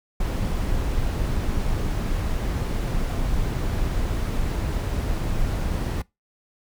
brown noise, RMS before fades -24 dBFS, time 0.2-6.02 s, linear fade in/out 5 ms, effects noise-tail reverb RT60 0.2 s tail -22 dB re dry

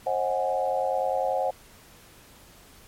sine chord, Ab dominant seventh, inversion first, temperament equal with one note detuned, 532.7 / 622.3 / 740 / 830.6 Hz, C5 / Eb5 / Gb5 / Ab5, +31 / 0 / 0 / 0 cents, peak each -27 / -31 / -27 / -32 dBFS, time 0.06-1.51 s, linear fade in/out 10 ms, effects pink hiss -52 dBFS RMS until 2.87 s + MP3 64 kbps

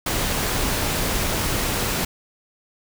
pink noise, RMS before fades -23 dBFS, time 0.06-2.05 s, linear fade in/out 5 ms, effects none

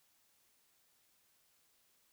silence, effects white hiss -73 dBFS RMS until 2.12 s

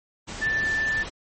sine tone in noise, 1766 Hz, A6, 6 cents sharp, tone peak -22 dBFS, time 0.41-1.04 s, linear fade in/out 20 ms, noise pink, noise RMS -35 dBFS, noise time 0.27-1.1 s, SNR +10 dB, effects MP3 32 kbps

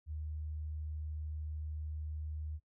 sine tone, 76.7 Hz, D#2, 24 cents flat, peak -38 dBFS, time 0.06-2.6 s, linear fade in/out 50 ms, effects noise-tail reverb RT60 0.1 s tail -22 dB re dry

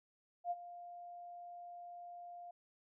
sine tone with ADSR envelope, 701 Hz, F5, 6 cents sharp, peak -33 dBFS, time 0.44-2.51 s, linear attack 68 ms, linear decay 37 ms, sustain -15 dB, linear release 5 ms, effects none

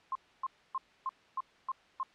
sine tone bursts, 1058 Hz, C6, 19 cents sharp, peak -31 dBFS, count 7, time 0.12-2.031 s, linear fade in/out 2 ms, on 33 ms, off 280 ms, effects white hiss -62 dBFS RMS until 2.14 s + low-pass 3000 Hz 12 dB/octave

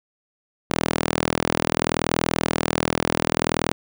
sawtooth tone with high-pass filter, 40.63 Hz, E1, 24 cents flat, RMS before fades -23 dBFS, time 0.7-3.72 s, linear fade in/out 0 ms, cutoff 220 Hz, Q 0.64, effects none

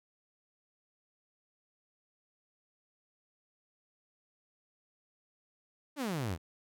sawtooth exponential sweep, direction down, 311.6 to 75.5 Hz, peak -29 dBFS, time 5.96-6.38 s, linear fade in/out 50 ms, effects none

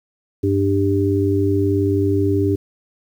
harmonic tone, 98.6 Hz, G2, 11 cents sharp, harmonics 1 / 3 / 4, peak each -19 / -19 / -19 dBFS, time 0.43-2.56 s, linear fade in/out 10 ms, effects 8-bit

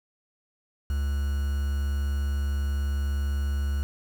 triangle tone with quantisation, 70.4 Hz, C#2, 27 cents sharp, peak -22 dBFS, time 0.9-3.83 s, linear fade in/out 0 ms, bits 7, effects none

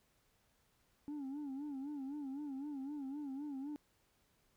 sine tone with vibrato, 281 Hz, C#4, 24 cents sharp, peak -38 dBFS, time 1.08-3.76 s, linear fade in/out 0 ms, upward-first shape sine, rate 3.9 Hz, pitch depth 110 cents each way, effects tanh soft clip ceiling -40 dBFS + pink hiss -75 dBFS RMS until 4.56 s

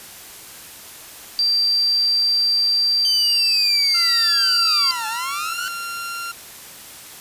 sine tone, 4699 Hz, D8, in tune, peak -15 dBFS, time 1.39-4.91 s, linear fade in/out 0 ms
sawtooth linear two-way sweep, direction down then up, 3136 to 856 to 1515 Hz, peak -22 dBFS, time 3.05-5.68 s, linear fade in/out 0 ms, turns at 5.07 s
sawtooth tone with pitch glide, 1374 to 1382.8 Hz, F6 to F6, -29 to -18 cents, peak -23 dBFS, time 3.94-6.32 s, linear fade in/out 10 ms, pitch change +11 cents, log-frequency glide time 5.42-5.52 s
effects white hiss -39 dBFS RMS until 7.2 s + resampled to 32000 Hz

